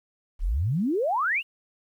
sine exponential sweep, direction up, 32.7 to 2960 Hz, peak -22 dBFS, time 0.39-1.43 s, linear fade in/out 50 ms, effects 10-bit

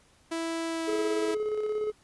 sawtooth tone with pitch glide, 329.6 to 326.9 Hz, E4 to E4, 0 to -14 cents, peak -26 dBFS, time 0.31-1.35 s, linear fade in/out 10 ms, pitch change -14 cents, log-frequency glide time 0.67-0.86 s
triangle tone with tremolo, 426 Hz, G#4, 44 cents sharp, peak -24 dBFS, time 0.87-1.92 s, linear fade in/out 20 ms, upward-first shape square, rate 17 Hz, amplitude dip 35%
effects pink hiss -62 dBFS RMS until 2.03 s + resampled to 24000 Hz

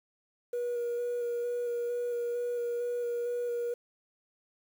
sine tone with vibrato, 480 Hz, B4, 49 cents flat, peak -28 dBFS, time 0.53-3.74 s, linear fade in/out 5 ms, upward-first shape square, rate 2.2 Hz, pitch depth 14 cents each way, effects tanh soft clip ceiling -28 dBFS + 9-bit

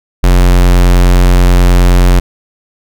square tone, 44.73 Hz, F1, 42 cents sharp, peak -4 dBFS, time 0.23-2.2 s, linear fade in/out 10 ms, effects none

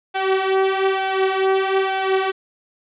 sawtooth tone with flanger, 383.6 Hz, G4, 37 cents flat, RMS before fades -19 dBFS, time 0.14-2.32 s, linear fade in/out 20 ms, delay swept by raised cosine 1.2 to 5.1 ms, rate 1.1 Hz, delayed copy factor +0.65, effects resampled to 8000 Hz + 8-bit

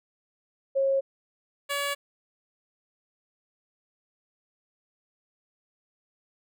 sine / 10% pulse tone pair in turn, 543 / 567.3 Hz, C#5 / C#5, -36 / +40 cents, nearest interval minor second, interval 76 cents, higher second, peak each -21 / -19 dBFS, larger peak second, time 0.75-1.01 / 1.69-1.95 s, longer neither, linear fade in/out 20 ms, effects none

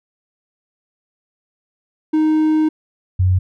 triangle / sine tone pair in turn, 311.1 / 92.2 Hz, D#4 / F#2, 0 / -6 cents, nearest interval octave + major sixth, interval 2106 cents, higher first, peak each -10 / -11 dBFS, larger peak first, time 2.13-2.69 / 3.19-3.39 s, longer first, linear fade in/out 10 ms, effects none

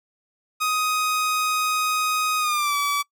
sawtooth tone with pitch glide, 1252 to 1148.1 Hz, D#6 to D6, +10 to -40 cents, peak -17 dBFS, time 0.6-3.03 s, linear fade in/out 20 ms, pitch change -150 cents, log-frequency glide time 2.38-2.76 s, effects noise-tail reverb RT60 0.1 s tail -24 dB re dry

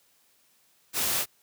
white noise, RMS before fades -27 dBFS, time 0.93-1.26 s, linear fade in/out 50 ms, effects white hiss -65 dBFS RMS until 1.42 s + high-pass 80 Hz 12 dB/octave

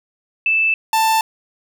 sine / 45% pulse tone pair in turn, 2637 / 886.4 Hz, E7 / A5, 0 / +13 cents, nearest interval octave + perfect fifth, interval 1887 cents, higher first, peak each -13 dBFS, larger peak neither, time 0.46-0.74 / 0.93-1.21 s, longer neither, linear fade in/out 2 ms, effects none

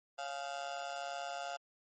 35% pulse tone with amplitude modulation, 698.5 Hz, F5, in tune, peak -33 dBFS, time 0.18-1.57 s, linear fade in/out 10 ms, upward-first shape sine, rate 142 Hz, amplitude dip 95%, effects MP3 32 kbps

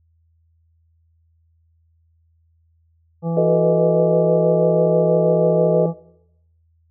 harmonic tone, 166.7 Hz, E3, 20 cents sharp, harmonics 1 / 2 / 3 / 4 / 5 / 7, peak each -20 / -34 / -26 / -36 / -33 / -42 dBFS, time 3.22-5.94 s, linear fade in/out 50 ms
sine chord, B dominant seventh, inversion second, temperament equal, 370 / 440 / 493.9 / 622.3 Hz, F#4 / A4 / B4 / D#5, 0 / 0 / 0 / 0 cents, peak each -23 / -20 / -18 / -18 dBFS, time 3.37-5.86 s, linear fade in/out 2 ms
effects noise-tail reverb RT60 0.8 s tail -21 dB re dry + added 82 Hz sine -57 dBFS peak until 6.9 s

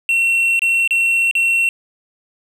triangle tone with dropouts, 2719 Hz, F7, 47 cents flat, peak -11 dBFS, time 0.09-1.69 s, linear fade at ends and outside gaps 1 ms, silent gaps 0.593-0.619 / 0.876-0.908 / 1.312-1.352 s, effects none

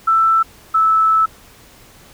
sine tone pair in turn, 1327 / 1309.5 Hz, E6 / E6, +11 / -12 cents, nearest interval unison, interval 23 cents, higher first, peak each -10 dBFS, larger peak neither, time 0.07-0.43 / 0.74-1.26 s, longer second, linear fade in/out 10 ms, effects pink hiss -45 dBFS RMS until 2.13 s

